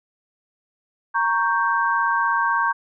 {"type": "chord", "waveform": "sine", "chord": "G diminished", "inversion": "first", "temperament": "equal", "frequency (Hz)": [932.3, 1108.7, 1568], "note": ["Bb5", "Db6", "G6"], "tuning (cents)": [0, 0, 0], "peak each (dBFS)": -22, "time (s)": [1.14, 2.73], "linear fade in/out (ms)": 20, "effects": []}